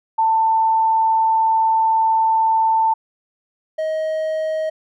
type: tone pair in turn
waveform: sine / triangle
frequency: 891 / 630 Hz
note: A5 / D#5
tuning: +22 / +21 cents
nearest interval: tritone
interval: 601 cents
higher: first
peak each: -13 / -17 dBFS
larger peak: first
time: 0.18-2.94 / 3.78-4.7 s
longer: first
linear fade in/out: 10 ms
effects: none